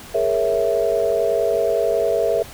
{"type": "chord", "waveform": "sine", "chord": "A# half-diminished seventh", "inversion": "third", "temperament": "equal", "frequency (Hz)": [415.3, 466.2, 554.4, 659.3], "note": ["G#4", "A#4", "C#5", "E5"], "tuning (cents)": [0, 0, 0, 0], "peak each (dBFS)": [-23, -21, -24, -20], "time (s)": [0.14, 2.43], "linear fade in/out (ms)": 10, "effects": ["pink hiss -39 dBFS RMS until 2.53 s"]}